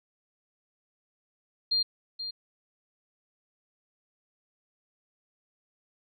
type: tone with echo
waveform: sine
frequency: 4200 Hz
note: C8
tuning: 6 cents sharp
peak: -23 dBFS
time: 1.71-1.83 s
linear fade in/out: 10 ms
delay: 480 ms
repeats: 1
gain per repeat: -10 dB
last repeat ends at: 2.31 s
effects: none